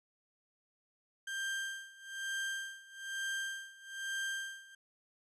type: tone with tremolo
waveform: 35% pulse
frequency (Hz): 1583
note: G6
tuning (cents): +17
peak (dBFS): -33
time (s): 1.27-4.75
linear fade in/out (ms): 5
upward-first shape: sine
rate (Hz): 1.1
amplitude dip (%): 90
effects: resampled to 24000 Hz